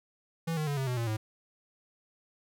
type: tone with pitch steps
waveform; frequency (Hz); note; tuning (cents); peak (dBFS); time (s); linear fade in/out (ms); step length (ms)
square; 164.81 / 153.77 / 143.48 / 133.87 / 124.9 / 116.54 / 108.73; E3 / D#3 / D3 / C3 / B2 / A#2 / A2; 0 / -20 / -40 / +40 / +20 / 0 / -20; -30; 0.47-1.17; 10; 100
effects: none